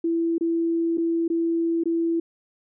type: tone with dropouts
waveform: sine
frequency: 333.1 Hz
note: E4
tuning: 18 cents sharp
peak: -20 dBFS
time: 0.04-2.2 s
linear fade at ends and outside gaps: 5 ms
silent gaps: 0.382-0.409 / 0.974-0.98 / 1.28-1.3 / 1.837-1.856 s
effects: none